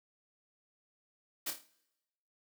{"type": "noise with echo", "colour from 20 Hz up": "white", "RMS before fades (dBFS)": -36, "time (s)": [1.46, 1.51], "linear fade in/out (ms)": 10, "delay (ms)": 27, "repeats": 6, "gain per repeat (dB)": -6, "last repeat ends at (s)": 1.672, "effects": ["noise-tail reverb RT60 1.0 s tail -22 dB re dry", "high-pass 150 Hz 12 dB/octave"]}